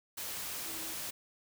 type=tone in noise; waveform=sine; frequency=324.8 Hz; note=E4; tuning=26 cents flat; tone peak=-50 dBFS; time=0.65-0.94 s; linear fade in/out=10 ms; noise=white; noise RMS=-40 dBFS; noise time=0.17-1.11 s; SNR=-13 dB; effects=none